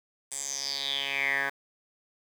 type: tone with band-pass filter sweep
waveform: 10% pulse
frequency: 138.59 Hz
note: C#3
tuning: in tune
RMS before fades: -31 dBFS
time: 0.31-1.5 s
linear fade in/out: 10 ms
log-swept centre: 8500 to 1500 Hz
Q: 6.7
effects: 8-bit